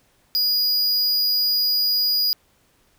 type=tone; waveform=square; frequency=4899 Hz; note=D#8; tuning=28 cents flat; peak=-18 dBFS; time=0.35-2.33 s; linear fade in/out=0 ms; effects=pink hiss -61 dBFS RMS until 2.98 s